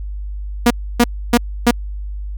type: tone bursts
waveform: sawtooth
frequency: 239 Hz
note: A#3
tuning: 43 cents sharp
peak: -4 dBFS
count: 4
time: 0.66-1.71 s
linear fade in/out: 5 ms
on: 45 ms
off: 290 ms
effects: added 50 Hz sine -23 dBFS peak until 2.37 s